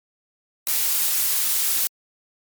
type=noise; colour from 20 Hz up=blue; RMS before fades=-21 dBFS; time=0.67-1.87 s; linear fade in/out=0 ms; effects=MP3 96 kbps